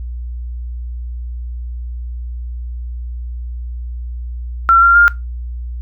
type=tone with pitch steps; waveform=sine; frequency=1357 / 1381.5 / 1406.5 Hz; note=E6 / F6 / F6; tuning=+50 / -19 / +12 cents; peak=-5 dBFS; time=4.69-5.08 s; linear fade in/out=0 ms; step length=130 ms; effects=noise-tail reverb RT60 0.2 s tail -19 dB re dry + added 60 Hz sine -22 dBFS peak until 5.81 s